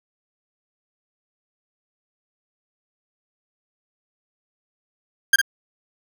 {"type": "tone with echo", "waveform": "40% pulse", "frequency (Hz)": 1600, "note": "G6", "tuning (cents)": 35, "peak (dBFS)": -9, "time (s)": [5.33, 5.36], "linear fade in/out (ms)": 5, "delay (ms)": 55, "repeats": 1, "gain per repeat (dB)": -6, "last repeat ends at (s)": 5.415, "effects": []}